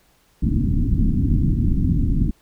pink low-pass noise, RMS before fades -18 dBFS, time 0.42-2.31 s, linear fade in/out 10 ms, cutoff 290 Hz, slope 48 dB/octave, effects pink hiss -59 dBFS RMS until 2.41 s

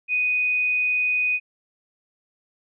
sine tone, 2489 Hz, D#7, in tune, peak -19 dBFS, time 0.08-1.4 s, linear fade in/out 50 ms, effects none

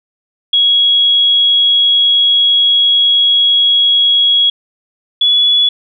sine tone pair in turn, 3323 / 3407 Hz, G#7 / G#7, 0 / +44 cents, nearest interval unison, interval 44 cents, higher second, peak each -7 dBFS, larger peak neither, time 0.53-4.5 / 5.21-5.69 s, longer first, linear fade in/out 5 ms, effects none

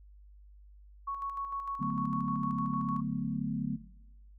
sine tone with tremolo, 1110 Hz, C#6, 2 cents sharp, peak -32 dBFS, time 1.07-3.01 s, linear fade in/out 10 ms, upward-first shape square, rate 6.6 Hz, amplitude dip 40%
sine chord, B minor seventh, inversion first, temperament equal with one note detuned, 146.83 / 185 / 220 / 250.7 Hz, D3 / F#3 / A3 / B3, 0 / 0 / 0 / +26 cents, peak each -37 dBFS, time 1.79-3.77 s, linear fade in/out 20 ms
effects noise-tail reverb RT60 0.9 s tail -18 dB re dry + added 50 Hz sine -52 dBFS peak until 4.38 s

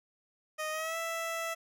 15% pulse tone with pitch glide, 620 to 660.7 Hz, D#5 to E5, -6 to +4 cents, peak -27 dBFS, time 0.58-1.55 s, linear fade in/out 20 ms, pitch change +110 cents, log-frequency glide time 0.71-0.97 s, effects none

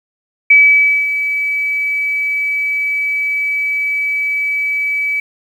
sine tone with ADSR envelope, 2291 Hz, D7, 44 cents flat, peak -3 dBFS, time 0.5-5.2 s, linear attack 7 ms, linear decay 560 ms, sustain -11 dB, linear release 3 ms, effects 7-bit

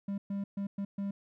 triangle tone bursts at uneven times, 199 Hz, G3, 26 cents sharp, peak -30 dBFS, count 5, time 0.08-0.18 / 0.3-0.44 / 0.57-0.67 / 0.78-0.85 / 0.98-1.11 s, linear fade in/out 5 ms, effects none

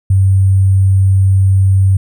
sine tone with sample-and-hold, 96 Hz, G2, 36 cents flat, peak -6 dBFS, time 0.1-1.97 s, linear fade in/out 5 ms, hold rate 8820 Hz, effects none

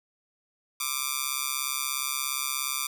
5% pulse tone with amplitude modulation, 1182 Hz, D6, 11 cents sharp, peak -12 dBFS, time 0.8-2.87 s, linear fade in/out 5 ms, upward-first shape sine, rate 137 Hz, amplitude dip 90%, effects none

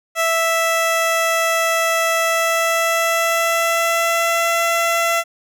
15% pulse tone with pitch glide, 659.3 to 673.5 Hz, E5 to E5, 0 to +37 cents, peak -9 dBFS, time 0.15-5.24 s, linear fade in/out 50 ms, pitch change +37 cents, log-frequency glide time 2.22-4.57 s, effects none

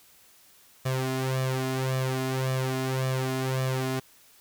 sawtooth tone with flanger, 130.81 Hz, C3, in tune, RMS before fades -28 dBFS, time 0.85-4 s, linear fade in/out 10 ms, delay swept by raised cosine 1.7 to 2.9 ms, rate 1.8 Hz, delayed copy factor +0.8, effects white hiss -57 dBFS RMS until 4.4 s

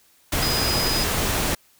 sine tone in noise, 4978 Hz, D#8, in tune, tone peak -24 dBFS, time 0.42-1.04 s, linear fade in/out 5 ms, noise pink, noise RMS -23 dBFS, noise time 0.32-1.55 s, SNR -4 dB, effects white hiss -58 dBFS RMS until 1.79 s

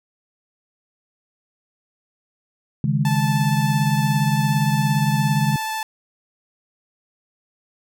sine chord, C# suspended second, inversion none, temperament equal with one note detuned, 138.19 / 155.56 / 207.7 Hz, C#3 / D#3 / G#3, -5 / 0 / 0 cents, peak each -20 / -21 / -23 dBFS, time 2.84-5.56 s, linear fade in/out 2 ms
sawtooth tone with vibrato, 876 Hz, A5, 8 cents flat, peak -20 dBFS, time 3.05-5.83 s, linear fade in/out 2 ms, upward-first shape triangle, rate 13 Hz, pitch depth 13 cents each way
effects none

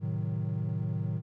triangle chord, A diminished seventh, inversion none, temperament equal, 110 / 130.81 / 155.56 / 185 Hz, A2 / C3 / Eb3 / Gb3, 0 / 0 / 0 / 0 cents, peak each -30 / -35 / -31 / -36 dBFS, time 0-1.22 s, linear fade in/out 50 ms, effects tanh soft clip ceiling -20 dBFS

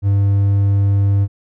triangle tone, 99.7 Hz, G2, 30 cents sharp, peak -9 dBFS, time 0.02-1.28 s, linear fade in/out 50 ms, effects none

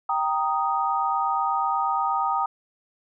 sine chord, Eb major, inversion first, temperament equal, 784 / 932.3 / 1244.5 Hz, G5 / Bb5 / Eb6, 0 / 0 / 0 cents, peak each -26 / -26 / -25 dBFS, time 0.09-2.46 s, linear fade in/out 5 ms, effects none

